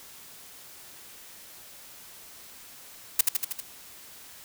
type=noise with echo; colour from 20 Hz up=blue; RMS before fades=-18 dBFS; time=3.19-3.21 s; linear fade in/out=5 ms; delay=79 ms; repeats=5; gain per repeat=-3 dB; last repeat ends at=3.605 s; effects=white hiss -48 dBFS RMS until 4.44 s